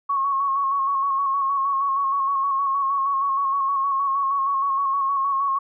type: tone with vibrato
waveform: sine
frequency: 1100 Hz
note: C#6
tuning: 14 cents flat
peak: -19 dBFS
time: 0.09-5.59 s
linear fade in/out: 10 ms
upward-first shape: square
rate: 6.4 Hz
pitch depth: 31 cents each way
effects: none